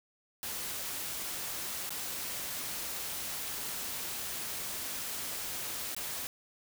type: noise with dropouts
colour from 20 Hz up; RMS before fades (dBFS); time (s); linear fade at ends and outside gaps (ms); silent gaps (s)
white; -38; 0.43-6.27; 0; 1.893-1.905 / 5.948-5.965
effects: none